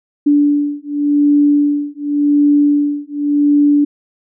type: beating tone pair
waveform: sine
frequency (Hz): 290.2 / 291.09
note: D4 / D4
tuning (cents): -21 / -15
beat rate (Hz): 0.89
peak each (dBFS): -13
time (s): 0.26-3.85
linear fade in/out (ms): 10
effects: none